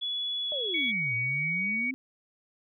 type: tone with pitch glide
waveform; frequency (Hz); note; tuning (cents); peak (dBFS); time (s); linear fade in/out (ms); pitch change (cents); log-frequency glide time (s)
sine; 3400 to 3369; G#7 to G#7; +40 to +24; -29; 0.01-0.92; 20; -16; 0.42-0.55
type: exponential two-way sweep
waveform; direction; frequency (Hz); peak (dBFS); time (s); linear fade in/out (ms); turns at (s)
sine; down then up; 622.3 to 114.2 to 266.8; -34; 0.52-1.94; 0; 1.15
type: tone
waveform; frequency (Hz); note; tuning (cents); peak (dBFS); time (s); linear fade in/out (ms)
sine; 2249; C#7; +24; -27; 0.74-1.91; 5
effects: none